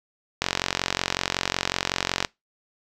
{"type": "click train", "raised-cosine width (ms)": 0.2, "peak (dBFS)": -4, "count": 84, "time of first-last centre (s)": [0.42, 2.248], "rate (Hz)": 45.4, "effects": ["noise-tail reverb RT60 0.2 s tail -24 dB re dry"]}